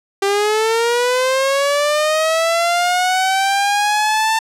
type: linear sweep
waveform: sawtooth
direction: up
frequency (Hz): 392 to 894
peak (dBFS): -10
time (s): 0.22-4.39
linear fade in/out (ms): 5
effects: low-pass 10000 Hz 12 dB/octave